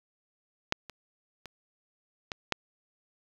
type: clicks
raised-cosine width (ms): 0.2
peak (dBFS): -7 / -24 / -24 / -16 / -8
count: 5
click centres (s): 0.724 / 0.897 / 1.457 / 2.318 / 2.523
effects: low-pass 5000 Hz 12 dB/octave + 7-bit